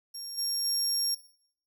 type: tone with level steps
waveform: 25% pulse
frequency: 5550 Hz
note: F8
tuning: 12 cents flat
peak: -33 / -24 / -22 dBFS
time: 0.14-1.15 s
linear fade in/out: 10 ms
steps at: 0.37 / 0.64 s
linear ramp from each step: 20 ms
effects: noise-tail reverb RT60 0.6 s tail -19 dB re dry